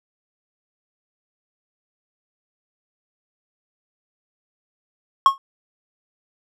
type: tone with exponential decay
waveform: triangle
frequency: 1089 Hz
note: C#6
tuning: 31 cents flat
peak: -3 dBFS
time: 5.26-5.38 s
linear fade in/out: 1 ms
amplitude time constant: 24 ms
effects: none